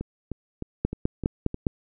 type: two click trains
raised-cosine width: 3 ms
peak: -9 / -18 dBFS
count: 5 / 6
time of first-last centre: 0.85-1.668 / 0.01-1.544 s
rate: 4.89 / 3.26 Hz
effects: none